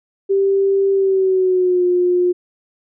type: tone with pitch glide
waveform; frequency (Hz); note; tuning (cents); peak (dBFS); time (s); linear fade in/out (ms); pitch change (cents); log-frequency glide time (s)
sine; 392 to 357.4; G4 to F4; 0 to +40; -12; 0.29-2.33; 20; -160; 0.92-1.84
effects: none